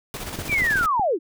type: noise with tremolo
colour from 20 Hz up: pink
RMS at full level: -31 dBFS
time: 0.14-0.86 s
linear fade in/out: 0 ms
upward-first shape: square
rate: 16 Hz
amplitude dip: 45%
type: clicks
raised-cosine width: 3 ms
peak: -19 dBFS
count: 8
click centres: 0.389 / 0.496 / 0.528 / 0.62 / 0.71 / 0.757 / 0.811 / 0.996 s
type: linear sweep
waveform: sine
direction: down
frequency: 2434 to 277.2 Hz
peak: -18 dBFS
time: 0.48-1.19 s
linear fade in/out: 50 ms
effects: none